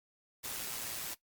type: noise with amplitude modulation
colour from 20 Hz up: white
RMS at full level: -38 dBFS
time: 0.43-1.15 s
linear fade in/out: 20 ms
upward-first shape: sine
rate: 117 Hz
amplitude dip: 45%
effects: noise-tail reverb RT60 0.1 s tail -17 dB re dry + Opus 48 kbps